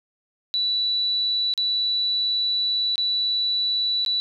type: tone with dropouts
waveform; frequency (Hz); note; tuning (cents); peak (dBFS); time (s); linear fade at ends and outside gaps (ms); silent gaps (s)
sine; 3951; B7; 0; -20; 0.54-4.2; 0; 1.538-1.577 / 2.957-2.98 / 4.049-4.062
effects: none